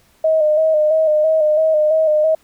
sine tone with vibrato, 622 Hz, D#5, 1 cent flat, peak -11 dBFS, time 0.24-2.35 s, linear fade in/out 5 ms, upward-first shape square, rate 3 Hz, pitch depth 36 cents each way, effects pink hiss -55 dBFS RMS until 2.43 s

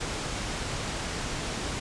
pink low-pass noise, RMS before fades -33 dBFS, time 0-1.8 s, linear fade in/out 10 ms, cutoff 8500 Hz, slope 24 dB/octave, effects resampled to 24000 Hz

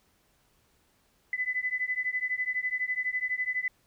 sine beating tone pair, 2000 / 2012 Hz, B6 / B6, +21 / +32 cents, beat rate 12 Hz, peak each -31 dBFS, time 1.33-3.68 s, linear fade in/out 2 ms, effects pink hiss -68 dBFS RMS until 3.86 s

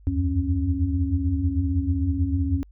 sine tone cluster, 75.8 / 85.1 / 91.6 / 273.7 Hz, D#2 / F2 / F#2 / C#4, -45 / -44 / -17 / -22 cents, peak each -26 dBFS, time 0.07-2.63 s, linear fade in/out 0 ms, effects added 50 Hz sine -47 dBFS peak until 2.71 s

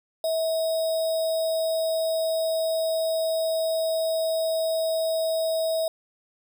sine tone with sample-and-hold, 647 Hz, E5, 32 cents flat, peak -22 dBFS, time 0.24-5.88 s, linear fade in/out 2 ms, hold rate 4410 Hz, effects none

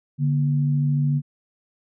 sine tone pair together, 145.31 / 239.1 Hz, D3 / A#3, -18 / +44 cents, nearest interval major sixth, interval 862 cents, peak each -18 / -28 dBFS, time 0.18-1.22 s, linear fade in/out 50 ms, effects none

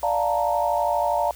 sine chord, Bb major seventh, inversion first, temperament equal, 587.3 / 698.5 / 880 / 932.3 Hz, D5 / F5 / A5 / Bb5, 0 / 0 / 0 / 0 cents, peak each -25 / -24 / -27 / -25 dBFS, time 0.03-1.31 s, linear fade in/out 2 ms, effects added 60 Hz sine -44 dBFS peak until 1.35 s + white hiss -46 dBFS RMS until 1.35 s

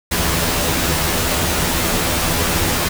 pink noise with comb filter, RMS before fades -18 dBFS, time 0.11-2.89 s, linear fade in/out 10 ms, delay 12 ms, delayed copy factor +0.9, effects none

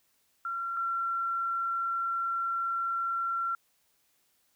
sine tone pair in turn, 1368 / 1362.4 Hz, F6 / F6, -36 / -43 cents, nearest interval unison, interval 7 cents, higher first, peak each -31 / -28 dBFS, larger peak second, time 0.45-0.77 / 0.77-3.55 s, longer second, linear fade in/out 2 ms, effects white hiss -71 dBFS RMS until 4.55 s

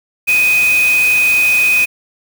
sine tone in noise, 2500 Hz, D#7, 8 cents sharp, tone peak -9 dBFS, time 0.27-1.86 s, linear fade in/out 20 ms, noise white, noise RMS -23 dBFS, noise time 0.27-1.86 s, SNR +11 dB, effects none

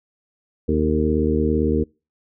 harmonic tone with a mistuned harmonic, 77.78 Hz, D#2, in tune, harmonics 1 / 2 / 3 / 4 / 5 / 6, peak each -23 / -27 / -22 / -24 / -25 / -23 dBFS, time 0.68-1.84 s, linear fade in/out 10 ms, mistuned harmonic 6, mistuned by -32 cents, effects noise-tail reverb RT60 0.3 s tail -26 dB re dry

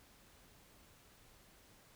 silence, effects pink hiss -64 dBFS RMS until 1.95 s

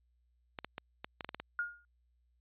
clicks, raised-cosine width 0.3 ms, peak -24 dBFS, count 9, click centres 0.588 / 0.646 / 0.781 / 1.045 / 1.208 / 1.246 / 1.291 / 1.346 / 1.4 s
sine tone with exponential decay, 1425 Hz, F6, 34 cents sharp, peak -29 dBFS, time 1.59-1.85 s, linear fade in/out 1 ms, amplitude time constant 56 ms
effects added 60 Hz sine -70 dBFS peak until 2.4 s + resampled to 8000 Hz

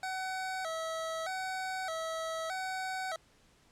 25% pulse tone with vibrato, 698.5 Hz, F5, in tune, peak -31 dBFS, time 0.03-3.16 s, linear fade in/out 2 ms, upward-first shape square, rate 0.81 Hz, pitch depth 130 cents each way, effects pink hiss -65 dBFS RMS until 3.71 s + low-pass 9000 Hz 12 dB/octave

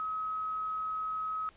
sine tone with quantisation, 1276 Hz, D#6, 43 cents sharp, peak -32 dBFS, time 0-1.49 s, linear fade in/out 0 ms, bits 10, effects pink hiss -61 dBFS RMS until 1.56 s + resampled to 8000 Hz

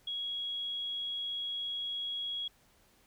sine tone, 3319 Hz, G#7, 2 cents flat, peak -34 dBFS, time 0.07-2.48 s, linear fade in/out 5 ms, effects pink hiss -66 dBFS RMS until 3.06 s

